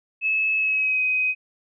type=tone with pitch glide; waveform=sine; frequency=2594 to 2516 Hz; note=E7 to D#7; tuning=-28 to +19 cents; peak=-19 dBFS; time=0.21-1.35 s; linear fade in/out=50 ms; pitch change=-53 cents; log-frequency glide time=0.56-1.02 s; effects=none